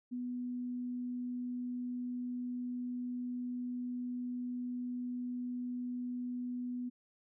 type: tone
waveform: sine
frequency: 246.9 Hz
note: B3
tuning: in tune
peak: -36 dBFS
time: 0.11-6.9 s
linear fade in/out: 20 ms
effects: none